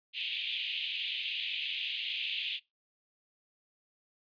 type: band-pass noise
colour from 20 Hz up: white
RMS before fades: -36 dBFS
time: 0.13-2.6 s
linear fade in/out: 50 ms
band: 2500 to 3500 Hz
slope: 48 dB/octave
effects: noise-tail reverb RT60 0.2 s tail -22 dB re dry + resampled to 11025 Hz